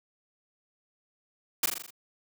white noise with echo, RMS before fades -24 dBFS, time 1.63-1.66 s, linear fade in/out 5 ms, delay 41 ms, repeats 6, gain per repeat -4 dB, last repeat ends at 1.906 s, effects high-pass 150 Hz 12 dB/octave

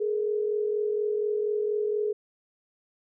sine tone pair together, 420 / 464.2 Hz, G#4 / A#4, +19 / -7 cents, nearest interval major second, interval 174 cents, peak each -25 / -32 dBFS, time 0-2.13 s, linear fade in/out 10 ms, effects none

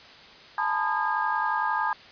sine tone cluster, 856 / 907 / 1002 / 1227 / 1622 Hz, A5 / A#5 / B5 / D#6 / G#6, -48 / -48 / +25 / -25 / -41 cents, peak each -30 dBFS, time 0.58-1.93 s, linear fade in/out 2 ms, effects white hiss -48 dBFS RMS until 2.11 s + resampled to 11025 Hz

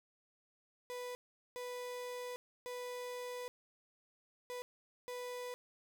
35% pulse tone bursts at uneven times, 493.9 Hz, B4, in tune, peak -40 dBFS, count 5, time 0.9-1.15 / 1.56-2.36 / 2.66-3.48 / 4.5-4.62 / 5.08-5.54 s, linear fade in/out 0 ms, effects none

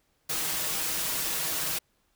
white noise with comb filter, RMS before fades -30 dBFS, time 0.29-1.79 s, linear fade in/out 10 ms, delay 6.3 ms, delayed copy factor +0.65, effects pink hiss -71 dBFS RMS until 2.15 s

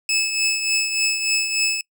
20% pulse tone with tremolo, 2604 Hz, E7, 22 cents flat, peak -12 dBFS, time 0.09-1.81 s, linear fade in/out 2 ms, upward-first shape triangle, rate 3.4 Hz, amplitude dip 60%, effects noise-tail reverb RT60 0.1 s tail -24 dB re dry

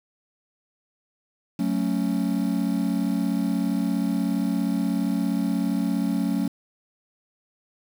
triangle chord, F# minor, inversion none, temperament just, 185 / 222 / 277.5 Hz, F#3 / A3 / C#4, 0 / +16 / +2 cents, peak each -24 dBFS, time 1.59-6.48 s, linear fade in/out 5 ms, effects 7-bit

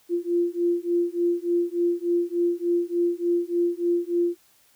sine beating tone pair, 344.9 / 348.3 Hz, F4 / F4, -22 / -5 cents, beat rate 3.4 Hz, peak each -24 dBFS, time 0.09-4.37 s, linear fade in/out 50 ms, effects white hiss -60 dBFS RMS until 4.75 s

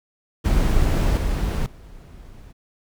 brown noise with level steps, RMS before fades -18 / -22 / -42 dBFS, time 0.44-2.53 s, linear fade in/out 20 ms, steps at 1.17 / 1.66 s, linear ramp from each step 2 ms, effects none

